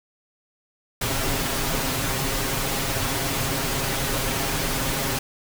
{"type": "noise with comb filter", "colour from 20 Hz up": "pink", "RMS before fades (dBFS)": -25, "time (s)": [1.01, 5.19], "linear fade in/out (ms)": 5, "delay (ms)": 7.4, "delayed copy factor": 0.65, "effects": []}